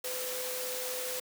sine tone in noise, 506 Hz, B4, 42 cents sharp, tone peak -38 dBFS, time 0.04-1.2 s, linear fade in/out 5 ms, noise white, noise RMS -37 dBFS, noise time 0.04-1.2 s, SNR -4 dB, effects high-pass 300 Hz 12 dB/octave

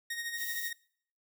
sawtooth tone with tremolo, 1864.7 Hz, A#6, in tune, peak -30 dBFS, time 0.1-0.73 s, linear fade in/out 5 ms, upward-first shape sine, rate 13 Hz, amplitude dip 55%
violet noise, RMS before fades -40 dBFS, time 0.35-0.72 s, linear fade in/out 50 ms
effects noise-tail reverb RT60 0.6 s tail -23 dB re dry

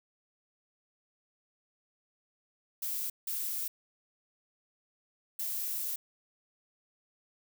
violet noise bursts at uneven times, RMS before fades -35 dBFS, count 3, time 2.82-3.1 / 3.27-3.68 / 5.39-5.96 s, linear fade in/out 5 ms, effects none

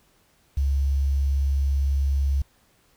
sine tone with quantisation, 69 Hz, C#2, 7 cents flat, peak -19 dBFS, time 0.57-2.42 s, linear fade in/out 5 ms, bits 8, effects pink hiss -62 dBFS RMS until 2.96 s

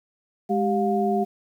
sine tone cluster, 207.4 / 391.5 / 709 Hz, G#3 / G4 / F5, -2 / -2 / +26 cents, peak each -24 dBFS, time 0.49-1.25 s, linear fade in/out 20 ms, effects 9-bit

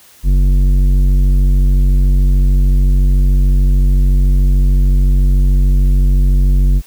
sine tone with tanh clipping, 46.82 Hz, F#1, 21 cents sharp, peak -9 dBFS, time 0.23-6.82 s, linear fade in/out 50 ms, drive 11 dB, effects white hiss -44 dBFS RMS until 6.86 s

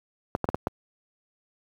clicks, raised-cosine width 1 ms, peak -10 dBFS, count 5, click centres 0.351 / 0.443 / 0.489 / 0.545 / 0.671 s, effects high-pass 60 Hz 12 dB/octave + 8-bit

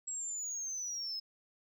sine linear sweep, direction down, 7710 to 5110 Hz, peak -35 dBFS, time 0.07-1.2 s, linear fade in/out 10 ms, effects tanh soft clip ceiling -34 dBFS

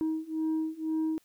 sine beating tone pair, 315.8 / 317.8 Hz, D#4 / D#4, +26 / +37 cents, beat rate 2 Hz, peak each -30 / -29 dBFS, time 0.01-1.18 s, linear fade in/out 0 ms, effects tanh soft clip ceiling -25 dBFS + white hiss -67 dBFS RMS until 1.24 s

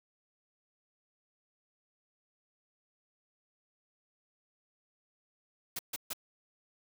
white noise bursts, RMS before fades -37 dBFS, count 3, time 5.76-6.133 s, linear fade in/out 5 ms, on 31 ms, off 140 ms, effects none

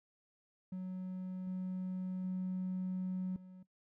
triangle tone with level steps, 185 Hz, F#3, in tune, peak -36 / -33 / -31 / -48 dBFS, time 0.72-3.63 s, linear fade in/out 5 ms, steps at 1.47 / 2.24 / 3.36 s, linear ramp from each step 2 ms, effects noise-tail reverb RT60 0.1 s tail -17 dB re dry + tanh soft clip ceiling -32 dBFS

